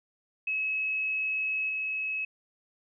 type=tone with level steps; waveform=sine; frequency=2573 Hz; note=E7; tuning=43 cents flat; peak=-27 / -29 dBFS; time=0.47-2.25 s; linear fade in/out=5 ms; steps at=1.69 s; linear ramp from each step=5 ms; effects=none